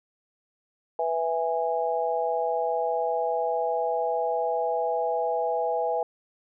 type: chord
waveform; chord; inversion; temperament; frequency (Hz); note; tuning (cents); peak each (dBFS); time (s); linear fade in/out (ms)
sine; E major; second; just; 494.4 / 659.3 / 824.1; B4 / E5 / G#5; +2 / 0 / -14; -28; 0.99-6.03; 2
effects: none